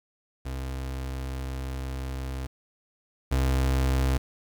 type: tone pair in turn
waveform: 35% pulse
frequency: 65.7 / 65.7 Hz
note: C2 / C2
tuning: +8 / +8 cents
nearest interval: unison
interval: 0 cents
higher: neither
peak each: -29 / -20 dBFS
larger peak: second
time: 0.45-2.47 / 3.31-4.18 s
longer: first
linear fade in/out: 10 ms
effects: 9-bit